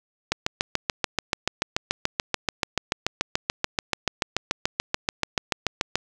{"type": "click train", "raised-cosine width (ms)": 0.2, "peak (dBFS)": -4, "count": 40, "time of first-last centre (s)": [0.32, 5.956], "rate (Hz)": 6.92, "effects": []}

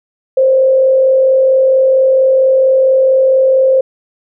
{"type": "tone with frequency modulation", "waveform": "sine", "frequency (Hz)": 527, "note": "C5", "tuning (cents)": 12, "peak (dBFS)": -6, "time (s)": [0.37, 3.81], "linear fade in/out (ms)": 5, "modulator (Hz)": 44.4, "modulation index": 0.31, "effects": []}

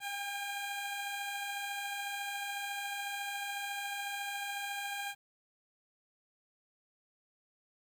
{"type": "beating tone pair", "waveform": "15% pulse", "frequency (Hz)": [792, 806], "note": ["G5", "G5"], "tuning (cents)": [18, 48], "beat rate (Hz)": 14, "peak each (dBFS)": [-40, -31], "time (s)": [0, 5.15], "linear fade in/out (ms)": 50, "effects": ["11-bit"]}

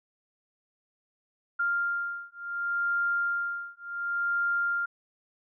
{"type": "beating tone pair", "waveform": "sine", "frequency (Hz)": [1396.9, 1397.59], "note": ["F6", "F6"], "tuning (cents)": [0, 1], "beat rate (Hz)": 0.69, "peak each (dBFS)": -30, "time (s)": [1.59, 4.86], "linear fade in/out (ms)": 10, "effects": []}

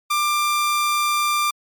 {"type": "tone", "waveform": "sawtooth", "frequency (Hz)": 1188, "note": "D6", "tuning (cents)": 20, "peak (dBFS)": -14, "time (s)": [0.1, 1.51], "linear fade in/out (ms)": 10, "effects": ["MP3 96 kbps"]}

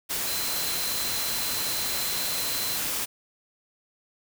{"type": "tone in noise", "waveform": "sine", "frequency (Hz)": 4075, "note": "C8", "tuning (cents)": -47, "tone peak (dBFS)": -33, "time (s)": [0.26, 2.78], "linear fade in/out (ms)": 20, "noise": "white", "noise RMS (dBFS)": -29, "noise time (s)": [0.09, 3.06], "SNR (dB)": -7, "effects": []}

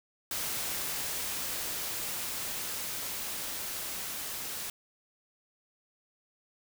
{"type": "noise with level ramp", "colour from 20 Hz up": "white", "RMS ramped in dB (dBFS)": [-34, -38], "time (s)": [0.31, 4.7], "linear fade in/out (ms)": 2, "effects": []}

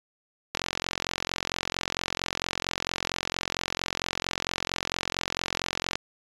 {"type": "click train", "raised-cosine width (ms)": 0.2, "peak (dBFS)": -9, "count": 241, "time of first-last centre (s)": [0.55, 5.955], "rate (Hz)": 44.4, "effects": ["resampled to 24000 Hz"]}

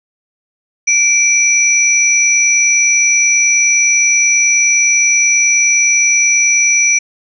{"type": "tone pair together", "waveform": "sine", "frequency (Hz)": [2334, 5885], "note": ["D7", "F#8"], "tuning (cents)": [-11, -10], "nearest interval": "octave + major third", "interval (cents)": 1601, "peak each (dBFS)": -11, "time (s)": [0.87, 6.99], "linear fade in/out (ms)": 10, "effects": []}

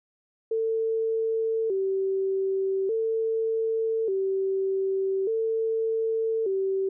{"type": "tone with vibrato", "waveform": "sine", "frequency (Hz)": 415.3, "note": "G#4", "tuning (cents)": 0, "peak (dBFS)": -23, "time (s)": [0.51, 6.89], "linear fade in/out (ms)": 5, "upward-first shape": "square", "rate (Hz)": 0.42, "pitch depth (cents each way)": 130, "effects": []}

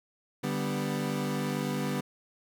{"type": "chord", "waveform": "30% pulse", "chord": "G major", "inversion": "second", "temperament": "equal", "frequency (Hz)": [146.83, 196, 246.9], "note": ["D3", "G3", "B3"], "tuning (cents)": [0, 0, 0], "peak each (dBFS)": -31, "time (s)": [0.43, 2.01], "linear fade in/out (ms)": 10, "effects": []}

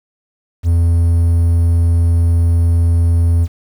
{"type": "tone", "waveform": "triangle", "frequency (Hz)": 84.5, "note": "E2", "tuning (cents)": 43, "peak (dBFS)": -7, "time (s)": [0.63, 3.48], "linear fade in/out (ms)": 50, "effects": ["7-bit"]}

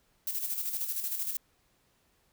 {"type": "noise with tremolo", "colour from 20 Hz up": "violet", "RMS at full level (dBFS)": -32, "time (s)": [0.27, 1.37], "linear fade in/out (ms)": 2, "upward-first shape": "square", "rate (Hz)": 13, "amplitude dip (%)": 50, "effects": ["pink hiss -70 dBFS RMS until 2.32 s"]}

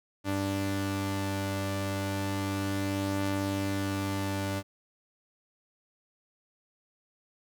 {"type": "tone pair together", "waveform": "sawtooth", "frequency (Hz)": [98.01, 293.7], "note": ["G2", "D4"], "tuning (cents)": [0, 0], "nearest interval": "octave + perfect fifth", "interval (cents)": 1900, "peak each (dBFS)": -28, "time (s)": [0.24, 4.63], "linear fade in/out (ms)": 50, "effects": []}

